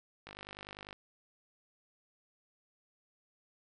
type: click train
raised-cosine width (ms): 0.3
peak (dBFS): -30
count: 34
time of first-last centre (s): 0.27-0.929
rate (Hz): 50.1
effects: none